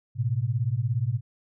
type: beating tone pair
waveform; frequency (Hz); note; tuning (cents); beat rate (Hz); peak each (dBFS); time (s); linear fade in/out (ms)
sine; 110 / 127; A2 / B2; 0 / +49; 17; -26; 0.15-1.21; 50
effects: none